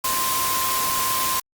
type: tone in noise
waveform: sine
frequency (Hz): 1046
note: C6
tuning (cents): -1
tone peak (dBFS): -24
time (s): 0.04-1.4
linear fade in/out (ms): 5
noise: white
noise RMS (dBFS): -24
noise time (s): 0.04-1.4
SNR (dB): -3
effects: Opus 48 kbps